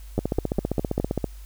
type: two click trains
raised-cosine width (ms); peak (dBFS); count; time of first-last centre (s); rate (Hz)
2; -10 / -10; 17 / 5; 0.19-1.243 / 0.18-1; 15.2 / 4.88
effects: added 50 Hz sine -38 dBFS peak until 1.45 s + white hiss -54 dBFS RMS until 1.45 s